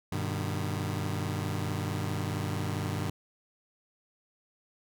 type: chord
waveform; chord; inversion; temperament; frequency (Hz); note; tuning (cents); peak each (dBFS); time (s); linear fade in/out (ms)
sawtooth; G augmented; none; just; 98 / 122.5 / 153.12; G2 / B2 / D#3; 0 / -14 / -27; -29 / -33 / -31; 0.12-3.1; 5
effects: none